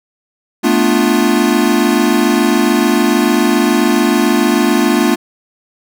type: chord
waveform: square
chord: B half-diminished seventh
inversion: third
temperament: equal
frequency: 220 / 246.9 / 293.7 / 349.2 Hz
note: A3 / B3 / D4 / F4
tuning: 0 / 0 / 0 / 0 cents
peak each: -16 dBFS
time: 0.63-5.16 s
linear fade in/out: 20 ms
effects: none